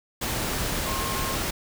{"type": "tone in noise", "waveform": "sine", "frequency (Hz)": 1070, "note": "C6", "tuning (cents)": 38, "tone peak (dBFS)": -32, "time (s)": [0.86, 1.36], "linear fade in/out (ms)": 10, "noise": "pink", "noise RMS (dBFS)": -28, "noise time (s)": [0.21, 1.51], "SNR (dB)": -7, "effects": []}